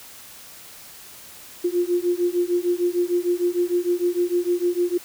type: beating tone pair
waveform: sine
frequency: 348.8 / 355.4 Hz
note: F4 / F4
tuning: -2 / +30 cents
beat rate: 6.6 Hz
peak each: -22 dBFS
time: 1.64-4.98 s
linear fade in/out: 10 ms
effects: white hiss -43 dBFS RMS until 5.04 s